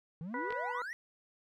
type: exponential sweep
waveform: triangle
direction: up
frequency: 153.5 to 1975.5 Hz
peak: -37 dBFS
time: 0.21-0.93 s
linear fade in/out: 0 ms
type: harmonic tone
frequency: 490 Hz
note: B4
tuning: 14 cents flat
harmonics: 1 / 2 / 3 / 4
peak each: -42 / -38 / -42 / -43 dBFS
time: 0.34-0.82 s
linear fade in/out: 2 ms
type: clicks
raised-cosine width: 0.3 ms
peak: -28 dBFS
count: 2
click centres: 0.506 / 0.525 s
effects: none